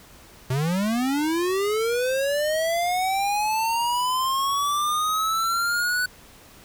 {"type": "linear sweep", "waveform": "square", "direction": "up", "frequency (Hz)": [123.47, 1493], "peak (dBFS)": -22, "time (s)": [0.5, 6.06], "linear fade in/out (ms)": 5, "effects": ["pink hiss -49 dBFS RMS until 6.64 s"]}